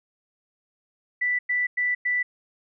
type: tone bursts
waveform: sine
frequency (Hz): 1975.5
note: B6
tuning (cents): 0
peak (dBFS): -21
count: 4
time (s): 1.21-2.23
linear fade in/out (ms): 10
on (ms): 180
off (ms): 100
effects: none